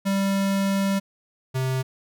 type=tone pair in turn; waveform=square; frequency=196 / 130.68 Hz; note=G3 / C3; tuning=0 / -2 cents; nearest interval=perfect fifth; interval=702 cents; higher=first; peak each=-21 / -23 dBFS; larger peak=first; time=0.05-1 / 1.54-1.83 s; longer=first; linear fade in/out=20 ms; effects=none